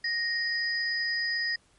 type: tone pair together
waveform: sine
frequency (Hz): 1864.7 / 4959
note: A#6 / D#8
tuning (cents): 0 / -7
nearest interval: octave + perfect fourth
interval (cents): 1693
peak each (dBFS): -28 / -31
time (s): 0.04-1.56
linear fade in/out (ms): 5
effects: pink hiss -64 dBFS RMS until 1.78 s + MP3 48 kbps